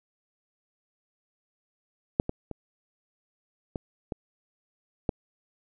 clicks, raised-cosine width 2 ms, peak -7 / -16 / -22 / -18 / -18 / -11 dBFS, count 6, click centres 2.199 / 2.294 / 2.513 / 3.758 / 4.122 / 5.092 s, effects none

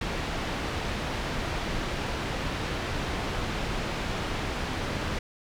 pink low-pass noise, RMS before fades -31 dBFS, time 0.01-5.19 s, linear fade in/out 5 ms, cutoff 3800 Hz, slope 12 dB/octave, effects none

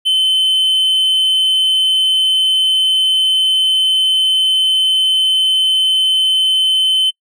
triangle tone, 3062 Hz, G7, 41 cents flat, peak -9 dBFS, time 0.05-7.11 s, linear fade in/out 20 ms, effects noise-tail reverb RT60 0.1 s tail -25 dB re dry

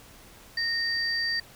sine tone pair together, 1849 / 4665 Hz, A#6 / D8, -15 / -12 cents, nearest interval octave + major third, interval 1603 cents, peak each -28 dBFS, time 0.57-1.4 s, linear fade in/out 5 ms, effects pink hiss -51 dBFS RMS until 1.55 s

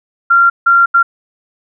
sine tone bursts at uneven times, 1381 Hz, F6, 20 cents flat, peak -5 dBFS, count 3, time 0.3-0.5 / 0.66-0.86 / 0.94-1.03 s, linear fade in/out 10 ms, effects none

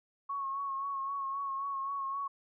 sine tone with vibrato, 1100 Hz, C#6, 14 cents flat, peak -33 dBFS, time 0.29-2.28 s, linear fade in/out 10 ms, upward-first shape sine, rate 3.8 Hz, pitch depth 33 cents each way, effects none

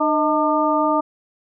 harmonic tone with a mistuned harmonic, 300.6 Hz, D4, 40 cents sharp, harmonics 1 / 2 / 3 / 4, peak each -21 / -21 / -21 / -21 dBFS, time 0-1.01 s, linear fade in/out 10 ms, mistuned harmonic 2, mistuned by +72 cents, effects none

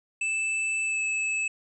square tone with pitch glide, 2635 to 2606 Hz, E7 to E7, -1 to -20 cents, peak -26 dBFS, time 0.21-1.48 s, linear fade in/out 5 ms, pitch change -19 cents, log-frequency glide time 0.84-1.02 s, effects resampled to 22050 Hz

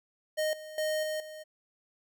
square tone with level steps, 619 Hz, D#5, 9 cents flat, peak -28 / -43 / -29 / -32 / -43 dBFS, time 0.37-1.44 s, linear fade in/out 20 ms, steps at 0.53 / 0.78 / 1.03 / 1.2 s, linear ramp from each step 2 ms, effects none

